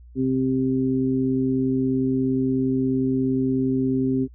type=harmonic tone; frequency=131 Hz; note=C3; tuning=2 cents sharp; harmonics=1 / 2 / 3; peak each=-28 / -20 / -27 dBFS; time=0.15-4.28 s; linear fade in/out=50 ms; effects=noise-tail reverb RT60 0.1 s tail -26 dB re dry + added 60 Hz sine -43 dBFS peak until 4.34 s